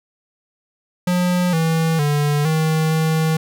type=tone with pitch steps; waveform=square; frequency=179 / 162.4 / 146.6 / 158.2 / 159.2 Hz; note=F3 / E3 / D3 / D#3 / D#3; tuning=+43 / -26 / -3 / +29 / +40 cents; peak=-16 dBFS; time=1.07-3.37 s; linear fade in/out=5 ms; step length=460 ms; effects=none